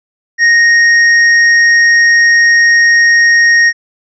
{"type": "tone with tanh clipping", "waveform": "triangle", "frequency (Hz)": 1864, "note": "A#6", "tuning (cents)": -1, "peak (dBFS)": -6, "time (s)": [0.38, 3.73], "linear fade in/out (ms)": 50, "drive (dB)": 13, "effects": ["resampled to 16000 Hz"]}